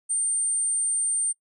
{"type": "tone", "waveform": "sine", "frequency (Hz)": 8870, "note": "C#9", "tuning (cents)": 0, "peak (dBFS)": -22, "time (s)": [0.09, 1.33], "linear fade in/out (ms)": 20, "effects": ["noise-tail reverb RT60 0.1 s tail -22 dB re dry"]}